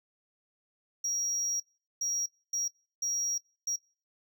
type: tone bursts at uneven times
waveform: triangle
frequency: 5670 Hz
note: F8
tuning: 25 cents sharp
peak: -28 dBFS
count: 5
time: 1.04-1.6 / 2.01-2.26 / 2.53-2.68 / 3.02-3.38 / 3.67-3.76 s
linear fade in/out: 5 ms
effects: noise-tail reverb RT60 0.4 s tail -24 dB re dry